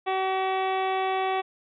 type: harmonic tone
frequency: 379.8 Hz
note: F#4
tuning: 45 cents sharp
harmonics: 1 / 2 / 3 / 4 / 5 / 6 / 7 / 8 / 9 / 10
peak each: -29 / -26 / -33 / -44 / -38 / -38 / -40 / -49 / -41 / -52 dBFS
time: 0.06-1.42 s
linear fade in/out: 20 ms
effects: none